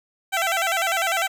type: tone with vibrato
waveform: 15% pulse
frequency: 720 Hz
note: F#5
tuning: 47 cents flat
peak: -14 dBFS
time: 0.32-1.28 s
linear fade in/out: 20 ms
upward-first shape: square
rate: 10 Hz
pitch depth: 120 cents each way
effects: none